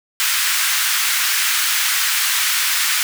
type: high-pass noise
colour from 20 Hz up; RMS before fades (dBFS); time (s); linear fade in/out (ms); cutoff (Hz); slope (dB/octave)
pink; -18; 0.2-3.03; 0; 1400; 24
effects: none